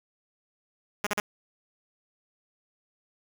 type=tone bursts; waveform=5% pulse; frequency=207 Hz; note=G#3; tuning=5 cents flat; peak=-14 dBFS; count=3; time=1.04-1.2 s; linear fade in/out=2 ms; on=26 ms; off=41 ms; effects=9-bit